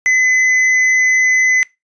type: tone with hard clipping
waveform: triangle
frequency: 2024 Hz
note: B6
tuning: 42 cents sharp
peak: -11 dBFS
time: 0.06-1.63 s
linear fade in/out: 0 ms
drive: 8 dB
effects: noise-tail reverb RT60 0.2 s tail -21 dB re dry + resampled to 22050 Hz